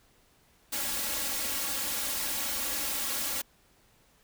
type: noise with comb filter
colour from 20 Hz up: white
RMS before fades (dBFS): -32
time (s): 0.72-3.42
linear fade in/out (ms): 10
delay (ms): 3.6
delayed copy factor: +0.9
effects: pink hiss -64 dBFS RMS until 4.23 s